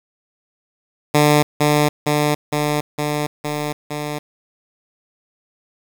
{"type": "tone with echo", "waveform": "10% pulse", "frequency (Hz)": 148.6, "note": "D3", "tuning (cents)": 21, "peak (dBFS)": -3, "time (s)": [1.14, 1.43], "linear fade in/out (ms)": 10, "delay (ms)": 460, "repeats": 6, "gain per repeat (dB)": -2, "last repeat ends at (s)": 4.19, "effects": ["7-bit"]}